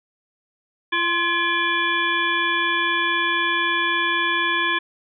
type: harmonic tone with a mistuned harmonic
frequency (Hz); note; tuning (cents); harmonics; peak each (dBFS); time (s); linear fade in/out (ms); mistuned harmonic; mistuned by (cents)
340.5; F4; -44; 1 / 3 / 5 / 7 / 9 / 10; -30 / -24 / -22 / -26 / -34 / -27; 0.92-4.79; 10; 3; +41
effects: none